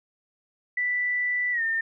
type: tone with pitch glide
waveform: sine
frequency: 1975.5 to 1811.5 Hz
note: B6 to A6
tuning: 0 to +50 cents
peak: -23 dBFS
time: 0.77-1.81 s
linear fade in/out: 5 ms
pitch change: -150 cents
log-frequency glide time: 1.52-1.62 s
effects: none